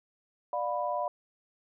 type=chord; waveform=sine; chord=B diminished; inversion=first; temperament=just; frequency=592.7 / 711.2 / 987.8 Hz; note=D5 / F5 / B5; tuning=+16 / +31 / 0 cents; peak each=-33 dBFS; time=0.53-1.08 s; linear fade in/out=2 ms; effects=none